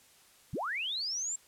sine linear sweep, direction up, 66.5 to 7550 Hz, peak -32 dBFS, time 0.53-1.36 s, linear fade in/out 5 ms, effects white hiss -61 dBFS RMS until 1.47 s + low-pass 12000 Hz 12 dB/octave

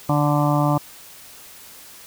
harmonic tone, 146.83 Hz, D3, in tune, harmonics 1 / 2 / 4 / 5 / 6 / 7 / 8, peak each -19 / -22 / -25 / -26 / -27 / -27 / -28 dBFS, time 0.09-0.78 s, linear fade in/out 5 ms, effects white hiss -43 dBFS RMS until 2.06 s

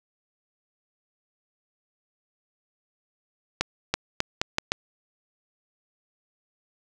accelerating click train, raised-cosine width 0.2 ms, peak -5 dBFS, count 6, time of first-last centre 3.61-4.719 s, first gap 330 ms, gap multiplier 0.8, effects none

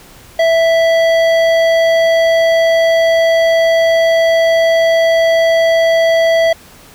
triangle tone with hard clipping, 659.3 Hz, E5, in tune, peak -10 dBFS, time 0.39-6.53 s, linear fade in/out 5 ms, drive 16 dB, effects pink hiss -40 dBFS RMS until 6.94 s

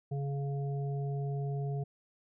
harmonic tone, 140 Hz, C#3, 18 cents sharp, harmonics 1 / 3 / 5, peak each -32 / -42 / -46 dBFS, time 0.11-1.84 s, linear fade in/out 10 ms, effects none

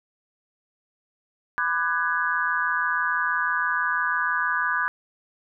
sine chord, G# half-diminished seventh, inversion first, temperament just, 996.7 / 1196.1 / 1495.1 / 1661.2 Hz, B5 / D6 / F#6 / G#6, +16 / +31 / +18 / 0 cents, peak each -29 / -28 / -26 / -26 dBFS, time 1.58-4.88 s, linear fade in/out 0 ms, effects none

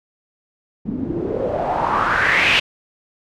white noise with low-pass filter sweep, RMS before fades -19 dBFS, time 0.85-2.6 s, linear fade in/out 10 ms, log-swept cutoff 210 to 2900 Hz, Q 4.4, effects none

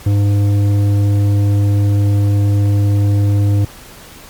sine tone with tanh clipping, 101.4 Hz, G#2, 41 cents flat, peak -11 dBFS, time 0.06-3.65 s, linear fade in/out 5 ms, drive 10 dB, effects pink hiss -37 dBFS RMS until 4.29 s + MP3 96 kbps

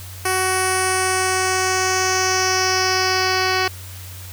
10% pulse tone with low-pass filter sweep, 373.7 Hz, F#4, 17 cents sharp, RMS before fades -19 dBFS, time 0.25-3.68 s, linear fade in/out 5 ms, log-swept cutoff 11000 to 4200 Hz, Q 3.6, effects added 92 Hz sine -34 dBFS peak until 4.32 s + white hiss -39 dBFS RMS until 4.32 s

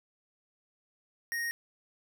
square tone, 1864.7 Hz, A#6, in tune, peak -32 dBFS, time 1.32-1.51 s, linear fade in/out 0 ms, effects none

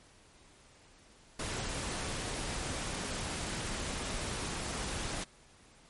pink noise, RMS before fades -37 dBFS, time 1.39-5.24 s, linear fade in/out 5 ms, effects pink hiss -60 dBFS RMS until 5.89 s + MP3 48 kbps

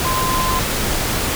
sine tone in noise, 1034 Hz, C6, 21 cents flat, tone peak -19 dBFS, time 0.05-0.59 s, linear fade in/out 0 ms, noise pink, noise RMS -20 dBFS, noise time 0-1.35 s, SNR -2 dB, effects none

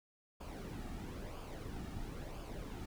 brown noise with flanger, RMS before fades -45 dBFS, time 0.4-2.86 s, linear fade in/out 10 ms, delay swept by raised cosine 0.51 to 2.01 ms, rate 1 Hz, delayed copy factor -0.55, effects none

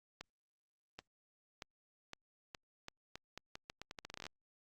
accelerating click train, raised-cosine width 0.2 ms, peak -28 dBFS, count 22, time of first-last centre 0.21-4.266 s, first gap 780 ms, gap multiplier 0.81, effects Opus 48 kbps

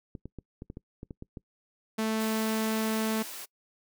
clicks, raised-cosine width 3 ms, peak -27 dBFS, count 10, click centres 0.152 / 0.256 / 0.387 / 0.621 / 0.701 / 0.771 / 1.031 / 1.108 / 1.224 / 1.372 s
sawtooth tone, 220 Hz, A3, in tune, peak -23 dBFS, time 1.98-3.23 s, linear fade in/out 10 ms
white high-pass noise, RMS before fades -41 dBFS, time 2.19-3.46 s, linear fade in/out 20 ms, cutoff 250 Hz, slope 24 dB/octave
effects noise-tail reverb RT60 0.1 s tail -24 dB re dry

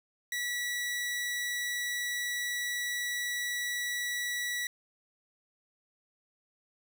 sawtooth tone, 1944 Hz, B6, 28 cents flat, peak -28 dBFS, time 0.32-4.67 s, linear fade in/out 2 ms, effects none

